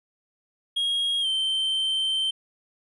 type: tone with pitch glide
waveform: triangle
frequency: 3274 to 3112 Hz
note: G#7 to G7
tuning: -25 to -13 cents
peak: -21 dBFS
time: 0.76-2.31 s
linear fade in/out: 10 ms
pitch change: -88 cents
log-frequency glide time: 1.21-1.27 s
effects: resampled to 24000 Hz